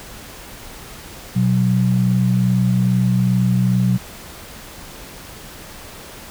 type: tone pair together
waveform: sine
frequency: 123.47 / 185.91 Hz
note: B2 / F#3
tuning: 0 / +9 cents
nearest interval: perfect fifth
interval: 709 cents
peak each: -16 dBFS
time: 1.35-3.98 s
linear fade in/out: 20 ms
effects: pink hiss -37 dBFS RMS until 6.3 s